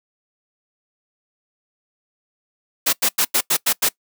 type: noise bursts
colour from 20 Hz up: white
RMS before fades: -17 dBFS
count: 7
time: 2.86-3.89 s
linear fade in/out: 10 ms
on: 70 ms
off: 90 ms
effects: noise-tail reverb RT60 0.1 s tail -22 dB re dry + high-pass 200 Hz 12 dB/octave